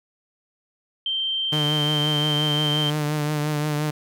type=tone; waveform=sine; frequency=3136 Hz; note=G7; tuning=in tune; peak=-22 dBFS; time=1.06-2.9 s; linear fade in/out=2 ms
type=tone with vibrato; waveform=sawtooth; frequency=150 Hz; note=D3; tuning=37 cents sharp; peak=-18 dBFS; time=1.52-3.91 s; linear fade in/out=10 ms; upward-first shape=triangle; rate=5.7 Hz; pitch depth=40 cents each way
effects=none